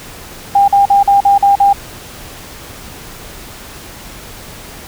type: tone bursts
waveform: sine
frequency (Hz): 800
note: G5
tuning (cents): +35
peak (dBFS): -5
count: 7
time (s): 0.55-1.73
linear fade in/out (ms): 5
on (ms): 130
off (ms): 45
effects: pink hiss -32 dBFS RMS until 4.87 s